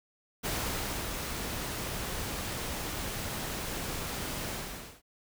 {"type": "noise with ADSR envelope", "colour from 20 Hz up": "pink", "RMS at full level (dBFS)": -32, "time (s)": [0.43, 5.02], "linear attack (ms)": 23, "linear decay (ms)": 610, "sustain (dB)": -4, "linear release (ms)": 520, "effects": []}